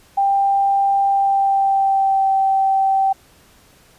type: tone with pitch glide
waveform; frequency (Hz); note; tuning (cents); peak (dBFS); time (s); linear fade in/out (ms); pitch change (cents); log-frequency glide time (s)
sine; 791 to 775.2; G5 to G5; +15 to -20; -13; 0.17-3.13; 10; -35; 1.07-2.32
effects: pink hiss -51 dBFS RMS until 3.98 s + resampled to 32000 Hz